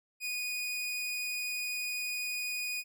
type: tone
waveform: sawtooth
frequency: 2472 Hz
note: D#7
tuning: 12 cents flat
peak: -30 dBFS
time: 0.2-2.84 s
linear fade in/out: 50 ms
effects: none